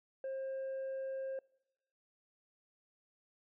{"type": "tone with tanh clipping", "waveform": "triangle", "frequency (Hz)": 533, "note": "C5", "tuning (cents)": 32, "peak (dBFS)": -38, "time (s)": [0.24, 1.39], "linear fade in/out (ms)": 2, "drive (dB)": 7, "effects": ["noise-tail reverb RT60 0.8 s tail -24 dB re dry"]}